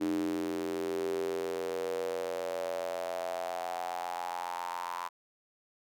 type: tone with high-pass filter sweep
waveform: square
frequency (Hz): 43.65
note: F1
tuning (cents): 0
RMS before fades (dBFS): -35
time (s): 0-5.09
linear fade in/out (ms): 20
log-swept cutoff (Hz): 300 to 1000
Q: 7
effects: none

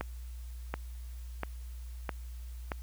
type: accelerating click train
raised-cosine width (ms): 0.5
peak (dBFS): -18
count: 5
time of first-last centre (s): 0.01-2.718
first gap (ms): 730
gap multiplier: 0.95
effects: added 60 Hz sine -40 dBFS peak until 2.82 s + white hiss -60 dBFS RMS until 2.82 s

